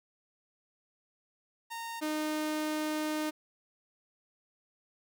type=tone pair in turn; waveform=sawtooth; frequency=922 / 307 Hz; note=A#5 / D#4; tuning=-19 / -23 cents; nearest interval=octave + perfect fifth; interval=1904 cents; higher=first; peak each=-34 / -27 dBFS; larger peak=second; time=1.7-2.01 / 2.01-3.31 s; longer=second; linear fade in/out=20 ms; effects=11-bit